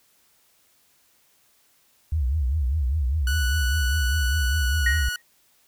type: tone with vibrato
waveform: sine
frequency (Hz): 70.2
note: C#2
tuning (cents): +22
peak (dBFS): -20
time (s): 2.12-5.09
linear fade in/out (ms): 5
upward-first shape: triangle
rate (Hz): 5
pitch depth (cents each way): 290
type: tone with pitch glide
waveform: sawtooth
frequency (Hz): 1479 to 1466.2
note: F#6 to F#6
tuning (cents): -1 to -16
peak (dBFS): -23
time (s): 3.27-5.16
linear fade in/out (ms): 2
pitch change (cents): -15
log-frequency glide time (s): 4.57-4.86
type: tone with exponential decay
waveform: sine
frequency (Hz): 1878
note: A#6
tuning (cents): +12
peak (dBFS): -17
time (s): 4.86-5.22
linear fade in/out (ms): 5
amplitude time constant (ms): 77
effects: white hiss -62 dBFS RMS until 5.67 s